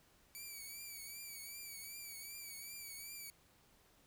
5% pulse tone with vibrato, 2297 Hz, D7, 39 cents flat, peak -38 dBFS, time 0.35-3.3 s, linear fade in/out 0 ms, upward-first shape triangle, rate 2.6 Hz, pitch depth 74 cents each way, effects pink hiss -69 dBFS RMS until 4.06 s

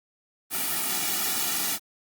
white noise with comb filter, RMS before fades -27 dBFS, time 0.5-1.79 s, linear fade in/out 50 ms, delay 1.9 ms, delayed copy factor -1, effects high-pass 150 Hz 12 dB/octave + Opus 32 kbps

